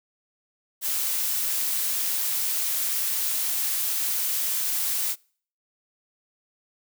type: noise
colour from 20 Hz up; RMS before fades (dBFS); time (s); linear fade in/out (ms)
blue; -26; 0.81-5.16; 50
effects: noise-tail reverb RT60 0.5 s tail -26 dB re dry